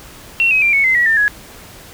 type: tone with pitch steps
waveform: sine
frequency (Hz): 2722 / 2540 / 2370 / 2211 / 2063 / 1924.7 / 1795.9 / 1675.6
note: F7 / D#7 / D7 / C#7 / C7 / B6 / A6 / G#6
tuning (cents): -45 / +35 / +15 / -5 / -25 / -45 / +35 / +15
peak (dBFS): -10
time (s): 0.4-1.28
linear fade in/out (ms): 0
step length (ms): 110
effects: pink hiss -38 dBFS RMS until 1.93 s